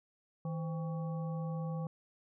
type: harmonic tone with a mistuned harmonic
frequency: 160.2 Hz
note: E3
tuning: 49 cents flat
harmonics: 1 / 3 / 5 / 7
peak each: -35 / -45 / -49 / -52 dBFS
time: 0.45-1.87 s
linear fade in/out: 2 ms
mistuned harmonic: 3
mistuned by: +120 cents
effects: none